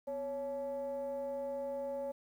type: tone with frequency modulation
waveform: sine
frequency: 556 Hz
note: C#5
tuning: 5 cents sharp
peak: -35 dBFS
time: 0.07-2.12 s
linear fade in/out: 10 ms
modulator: 305 Hz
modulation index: 0.48
effects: tanh soft clip ceiling -31 dBFS + 11-bit